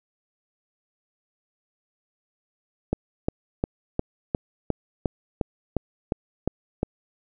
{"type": "click train", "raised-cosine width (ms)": 2, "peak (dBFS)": -9, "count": 12, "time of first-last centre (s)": [2.93, 6.831], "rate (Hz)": 2.82, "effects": []}